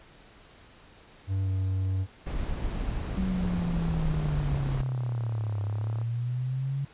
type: tone with pitch glide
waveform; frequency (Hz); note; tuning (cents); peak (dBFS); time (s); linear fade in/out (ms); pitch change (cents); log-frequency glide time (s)
triangle; 96.3 to 94.81; G2 to F#2; -30 to +43; -23; 1.27-2.07; 50; -27; 1.43-1.51
type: noise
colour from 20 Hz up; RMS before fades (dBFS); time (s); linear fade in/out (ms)
brown; -31; 2.26-4.82; 10
type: linear two-way sweep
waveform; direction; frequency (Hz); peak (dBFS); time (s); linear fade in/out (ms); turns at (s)
sine; down then up; 190.1 to 101.6 to 140.1; -27; 3.17-6.85; 5; 5.63
type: click train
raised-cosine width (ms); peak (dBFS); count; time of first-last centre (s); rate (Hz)
1; -28; 90; 3.45-6.015; 34.7
effects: pink hiss -54 dBFS RMS until 6.93 s + resampled to 8000 Hz